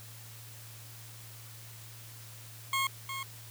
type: tone with echo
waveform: 20% pulse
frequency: 1082 Hz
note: C#6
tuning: 42 cents flat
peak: -23 dBFS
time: 2.73-2.87 s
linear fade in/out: 2 ms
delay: 360 ms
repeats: 1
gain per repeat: -8 dB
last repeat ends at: 3.23 s
effects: added 113 Hz sine -49 dBFS peak until 3.5 s + white hiss -51 dBFS RMS until 3.5 s